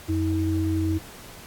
sine tone pair together, 89.91 / 320.4 Hz, F#2 / E4, -49 / -49 cents, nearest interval octave + minor seventh, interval 2200 cents, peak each -24 dBFS, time 0.08-0.99 s, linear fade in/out 20 ms, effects pink hiss -44 dBFS RMS until 1.46 s + AAC 64 kbps

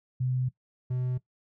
sine / triangle tone pair in turn, 127.6 / 126.21 Hz, C3 / B2, -43 / +38 cents, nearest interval unison, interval 19 cents, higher first, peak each -25 dBFS, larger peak neither, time 0.2-0.49 / 0.9-1.18 s, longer first, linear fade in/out 10 ms, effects noise-tail reverb RT60 0.1 s tail -17 dB re dry

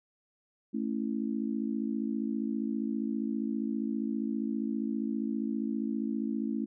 sine chord, A major, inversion none, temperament just, 220 / 275 / 330 Hz, A3 / C#4 / E4, 0 / -14 / +2 cents, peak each -32 / -34 / -38 dBFS, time 0.73-6.66 s, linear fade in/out 20 ms, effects none

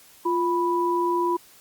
sine tone pair together, 348.6 / 986 Hz, F4 / B5, -3 / -3 cents, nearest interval octave + tritone, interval 1800 cents, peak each -23 dBFS, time 0.25-1.37 s, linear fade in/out 10 ms, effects white hiss -52 dBFS RMS until 1.6 s + Opus 48 kbps

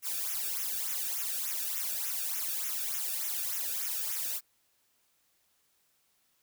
blue noise with flanger, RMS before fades -34 dBFS, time 0.02-4.41 s, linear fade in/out 50 ms, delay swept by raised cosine 0.22 to 1 ms, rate 3.4 Hz, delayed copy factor -0.95, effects white hiss -72 dBFS RMS until 6.42 s

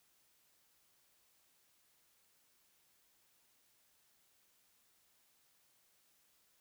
silence, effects white hiss -73 dBFS RMS until 6.6 s

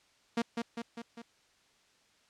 sawtooth tone with echo, 233.1 Hz, A#3, in tune, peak -24 dBFS, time 0.37-0.42 s, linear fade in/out 5 ms, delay 200 ms, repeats 4, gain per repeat -4 dB, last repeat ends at 1.22 s, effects white hiss -67 dBFS RMS until 2.29 s + low-pass 6000 Hz 12 dB/octave

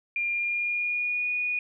sine tone with pitch glide, 2400 to 2460 Hz, D7 to D#7, +37 to -20 cents, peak -25 dBFS, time 0.16-1.59 s, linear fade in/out 2 ms, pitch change +43 cents, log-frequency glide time 0.33-1.29 s, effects none

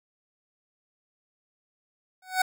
25% pulse tone with exponential growth, 746 Hz, F#5, 14 cents sharp, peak -14 dBFS, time 2.22-2.42 s, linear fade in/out 5 ms, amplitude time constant 42 ms, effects none

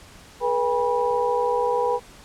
sine tone cluster, 426.4 / 486.7 / 806 / 974 Hz, G#4 / B4 / G5 / B5, +46 / -25 / +48 / -24 cents, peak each -29 / -22 / -27 / -25 dBFS, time 0.4-2 s, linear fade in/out 50 ms, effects pink hiss -47 dBFS RMS until 2.24 s + low-pass 10000 Hz 12 dB/octave

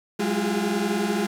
35% pulse tone cluster, 186.6 / 207.4 / 341.4 / 356.7 / 403.8 Hz, F#3 / G#3 / F4 / F4 / G#4, +15 / -2 / -39 / +37 / -49 cents, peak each -31 / -23 / -29 / -30 / -29 dBFS, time 0.19-1.27 s, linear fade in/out 10 ms, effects low-pass 12000 Hz 12 dB/octave + 8-bit

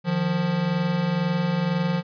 square tone pair together, 153.79 / 175.8 Hz, D#3 / F3, -20 / +12 cents, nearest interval major second, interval 232 cents, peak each -28 / -23 dBFS, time 0.04-2.03 s, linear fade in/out 50 ms, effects resampled to 11025 Hz

